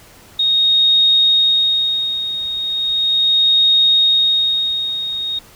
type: tone with tremolo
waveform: sine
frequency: 3729 Hz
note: A#7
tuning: in tune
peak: -9 dBFS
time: 0.39-5.39 s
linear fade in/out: 5 ms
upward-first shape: sine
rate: 0.37 Hz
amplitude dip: 70%
effects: pink hiss -44 dBFS RMS until 5.55 s